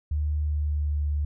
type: tone with pitch glide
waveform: sine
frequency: 74.9 to 73.57 Hz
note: D2 to D2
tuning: +35 to +4 cents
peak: -23 dBFS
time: 0.11-1.25 s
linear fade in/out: 5 ms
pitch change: -31 cents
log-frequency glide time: 0.43-1.02 s
effects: none